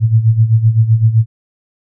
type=tone with tremolo; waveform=sine; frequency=112.1 Hz; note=A2; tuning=33 cents sharp; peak=-4 dBFS; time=0-1.26 s; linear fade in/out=50 ms; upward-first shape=sine; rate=7.8 Hz; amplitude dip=75%; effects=none